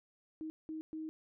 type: tone bursts at uneven times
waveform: sine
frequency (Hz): 315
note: D#4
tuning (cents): +21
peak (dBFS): -39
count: 3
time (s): 0.41-0.5 / 0.69-0.81 / 0.93-1.09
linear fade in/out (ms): 0
effects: none